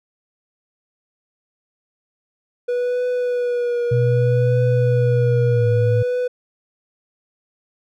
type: tone with vibrato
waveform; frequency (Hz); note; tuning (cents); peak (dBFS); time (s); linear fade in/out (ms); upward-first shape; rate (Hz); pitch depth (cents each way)
triangle; 487.7; B4; -22; -16; 2.68-6.28; 10; triangle; 0.64; 34
type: tone with pitch glide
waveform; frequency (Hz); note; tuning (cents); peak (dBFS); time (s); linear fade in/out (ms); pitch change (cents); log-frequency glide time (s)
sine; 122.5 to 112.33; B2 to A2; -14 to +36; -15; 3.91-6.03; 10; -150; 5.48-5.67
effects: none